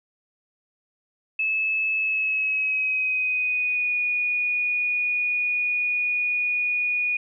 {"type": "tone with pitch glide", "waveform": "sine", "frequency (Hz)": [2603, 2458], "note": ["E7", "D#7"], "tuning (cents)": [-22, -22], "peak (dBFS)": -21, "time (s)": [1.39, 7.17], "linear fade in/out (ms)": 5, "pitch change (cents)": -100, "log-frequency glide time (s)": [1.96, 3.96], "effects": []}